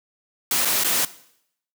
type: noise with dropouts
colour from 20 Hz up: white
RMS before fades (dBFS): -21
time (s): 0.51-1.05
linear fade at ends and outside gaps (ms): 2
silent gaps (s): 0.65-0.654 / 0.837-0.845
effects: noise-tail reverb RT60 0.7 s tail -17 dB re dry + high-pass 150 Hz 12 dB/octave